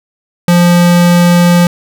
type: tone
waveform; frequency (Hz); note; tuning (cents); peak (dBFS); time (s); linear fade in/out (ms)
square; 174.61; F3; 0; -5; 0.48-1.67; 2
effects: none